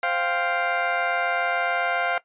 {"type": "chord", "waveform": "20% pulse", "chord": "C suspended fourth", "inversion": "none", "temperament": "just", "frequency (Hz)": [523.3, 697.7, 784.9], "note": ["C5", "F5", "G5"], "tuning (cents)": [0, -2, 2], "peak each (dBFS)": [-25, -19, -25], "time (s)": [0.03, 2.18], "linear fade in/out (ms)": 2, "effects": ["noise-tail reverb RT60 0.1 s tail -17 dB re dry", "resampled to 8000 Hz"]}